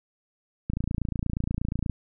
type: click train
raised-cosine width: 5 ms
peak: -15 dBFS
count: 35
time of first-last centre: 0.7-1.897 s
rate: 28.4 Hz
effects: none